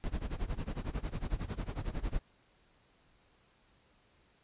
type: noise with tremolo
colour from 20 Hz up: brown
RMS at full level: -33 dBFS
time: 0.04-2.19 s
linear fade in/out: 0 ms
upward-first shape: sine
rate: 11 Hz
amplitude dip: 90%
effects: pink hiss -68 dBFS RMS until 4.43 s + resampled to 8000 Hz